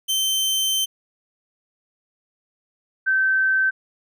sawtooth / sine tone pair in turn, 3100 / 1545.1 Hz, G7 / G6, -20 / -25 cents, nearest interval octave, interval 1205 cents, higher first, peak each -16 dBFS, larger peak neither, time 0.08-0.86 / 3.06-3.71 s, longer first, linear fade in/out 20 ms, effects none

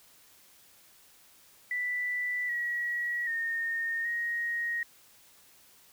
sine tone with pitch steps, 1976 / 1918 / 1838 / 1877 Hz, B6 / A#6 / A#6 / A#6, 0 / +49 / -25 / +11 cents, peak -29 dBFS, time 1.71-4.83 s, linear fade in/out 2 ms, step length 780 ms, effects white hiss -59 dBFS RMS until 5.92 s

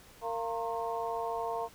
harmonic tone with a mistuned harmonic, 230 Hz, A#3, 23 cents flat, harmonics 2 / 3 / 4 / 5, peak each -37 / -36 / -37 / -41 dBFS, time 0.21-1.69 s, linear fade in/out 50 ms, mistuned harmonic 5, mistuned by -120 cents, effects pink hiss -56 dBFS RMS until 1.74 s

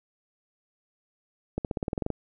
accelerating click train, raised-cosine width 2 ms, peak -15 dBFS, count 11, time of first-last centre 1.58-2.103 s, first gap 68 ms, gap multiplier 0.94, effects none

